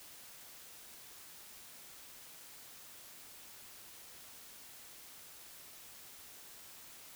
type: silence
effects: white hiss -54 dBFS RMS until 7.15 s